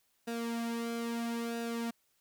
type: tone with flanger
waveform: sawtooth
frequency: 232.7 Hz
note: A#3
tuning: 3 cents flat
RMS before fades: -36 dBFS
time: 0.27-1.91 s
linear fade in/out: 10 ms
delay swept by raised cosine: 0.92 to 3.22 ms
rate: 0.76 Hz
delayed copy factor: -0.65
effects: white hiss -74 dBFS RMS until 2.2 s